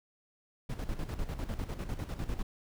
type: noise with tremolo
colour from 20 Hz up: brown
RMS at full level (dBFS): -34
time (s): 0.69-2.43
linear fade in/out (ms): 10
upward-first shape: square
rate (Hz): 10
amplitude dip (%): 65
effects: none